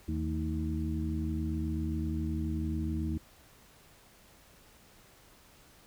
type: harmonic tone with a mistuned harmonic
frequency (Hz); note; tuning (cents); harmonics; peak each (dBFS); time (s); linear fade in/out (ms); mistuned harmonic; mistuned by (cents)
79.3; D#2; +33; 1 / 2 / 3 / 4; -33 / -38 / -37 / -37; 0.08-3.18; 5; 3; -89
effects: pink hiss -59 dBFS RMS until 5.86 s